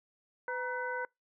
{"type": "harmonic tone with a mistuned harmonic", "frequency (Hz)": 502, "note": "B4", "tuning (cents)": 28, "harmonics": [1, 2, 3, 4], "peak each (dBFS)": [-38, -38, -37, -47], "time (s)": [0.48, 1.05], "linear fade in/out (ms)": 2, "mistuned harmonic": 2, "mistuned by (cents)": -89, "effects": ["noise-tail reverb RT60 0.2 s tail -26 dB re dry"]}